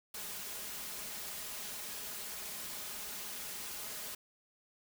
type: noise with comb filter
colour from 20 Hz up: white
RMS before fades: -43 dBFS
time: 0.14-4.15 s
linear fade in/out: 5 ms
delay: 4.8 ms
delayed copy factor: +0.5
effects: none